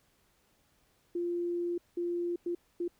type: tone bursts at uneven times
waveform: sine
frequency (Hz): 347.3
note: F4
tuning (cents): -10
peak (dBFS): -30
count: 4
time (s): 1.15-1.78 / 1.97-2.36 / 2.46-2.55 / 2.8-2.88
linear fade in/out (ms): 5
effects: pink hiss -70 dBFS RMS until 2.99 s